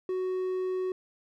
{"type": "tone", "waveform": "triangle", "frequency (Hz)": 371, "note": "F#4", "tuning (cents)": 5, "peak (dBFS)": -26, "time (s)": [0.09, 0.92], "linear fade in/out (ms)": 2, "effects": []}